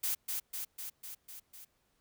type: noise with echo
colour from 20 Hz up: blue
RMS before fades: -33 dBFS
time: 0.03-0.15 s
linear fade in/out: 10 ms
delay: 250 ms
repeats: 6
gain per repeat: -3 dB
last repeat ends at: 1.65 s
effects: pink hiss -75 dBFS RMS until 2 s